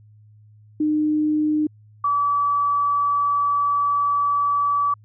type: tone pair in turn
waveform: sine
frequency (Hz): 304.4 / 1149.3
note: D#4 / D6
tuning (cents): -38 / -38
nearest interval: octave + major seventh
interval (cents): 2300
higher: second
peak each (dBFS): -17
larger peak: neither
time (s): 0.8-1.67 / 2.04-4.94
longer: second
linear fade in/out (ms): 5
effects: added 106 Hz sine -47 dBFS peak until 5.04 s